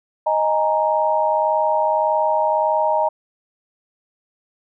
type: chord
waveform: sine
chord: D# suspended fourth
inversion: none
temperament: equal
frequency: 622.3 / 830.6 / 932.3 Hz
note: D#5 / G#5 / A#5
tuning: 0 / 0 / 0 cents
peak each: -19 / -22 / -19 dBFS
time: 0.26-3.09 s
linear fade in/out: 10 ms
effects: none